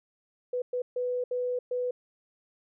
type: tone bursts at uneven times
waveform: sine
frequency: 495.8 Hz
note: B4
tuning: 7 cents sharp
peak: -27 dBFS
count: 5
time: 0.53-0.62 / 0.73-0.82 / 0.96-1.24 / 1.31-1.59 / 1.71-1.91 s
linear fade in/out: 5 ms
effects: none